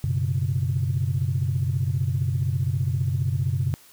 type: chord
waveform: sine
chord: F# suspended fourth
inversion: none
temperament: equal with one note detuned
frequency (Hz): 94.55 / 123.47 / 138.59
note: F#2 / B2 / C#3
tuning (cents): +38 / 0 / 0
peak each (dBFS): -25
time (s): 0.04-3.74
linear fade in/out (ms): 0
effects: tanh soft clip ceiling -13 dBFS + white hiss -52 dBFS RMS until 3.92 s